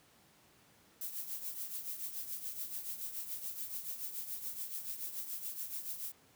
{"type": "noise with tremolo", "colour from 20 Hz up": "violet", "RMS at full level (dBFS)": -39, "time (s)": [1.01, 6.12], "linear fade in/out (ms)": 2, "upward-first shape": "triangle", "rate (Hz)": 7, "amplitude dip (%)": 70, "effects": ["pink hiss -65 dBFS RMS until 6.35 s", "high-pass 100 Hz 12 dB/octave"]}